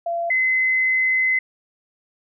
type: tone pair in turn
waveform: sine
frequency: 682 / 2044 Hz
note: F5 / C7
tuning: -41 / -41 cents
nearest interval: octave + perfect fifth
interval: 1900 cents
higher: second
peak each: -21 / -16 dBFS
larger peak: second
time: 0.06-0.3 / 0.3-1.39 s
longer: second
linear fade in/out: 5 ms
effects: none